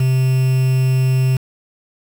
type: tone with quantisation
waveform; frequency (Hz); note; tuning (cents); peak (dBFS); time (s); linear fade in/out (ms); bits
triangle; 130; C3; -11; -10; 0-1.37; 5; 5
effects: none